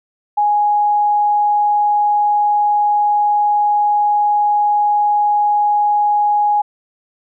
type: tone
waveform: sine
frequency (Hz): 830.6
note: G#5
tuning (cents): 0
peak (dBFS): -11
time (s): 0.37-6.62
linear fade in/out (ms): 10
effects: none